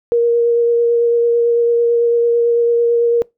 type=tone with vibrato; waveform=sine; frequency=470.5 Hz; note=A#4; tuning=16 cents sharp; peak=-10 dBFS; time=0.12-3.22 s; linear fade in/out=0 ms; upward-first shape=sine; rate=9 Hz; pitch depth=10 cents each way; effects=noise-tail reverb RT60 0.2 s tail -24 dB re dry